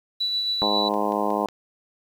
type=tone with tremolo; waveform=sine; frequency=3951 Hz; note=B7; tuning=in tune; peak=-21 dBFS; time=0.2-0.89 s; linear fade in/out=10 ms; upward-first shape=sine; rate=7.4 Hz; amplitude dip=30%
type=harmonic tone; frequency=103.83 Hz; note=G#2; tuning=in tune; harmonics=2 / 3 / 4 / 5 / 6 / 7 / 8 / 9 / 10; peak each=-30 / -30 / -30 / -30 / -30 / -30 / -30 / -30 / -30 dBFS; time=0.62-1.46 s; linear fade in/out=0 ms
type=click train; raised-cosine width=0.2 ms; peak=-27 dBFS; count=4; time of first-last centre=0.94-1.486 s; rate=5.49 Hz
effects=8-bit